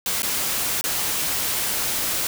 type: noise with dropouts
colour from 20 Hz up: white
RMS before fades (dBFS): -24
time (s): 0.06-2.27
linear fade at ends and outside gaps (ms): 1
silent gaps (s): 0.221-0.231 / 0.811-0.84
effects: none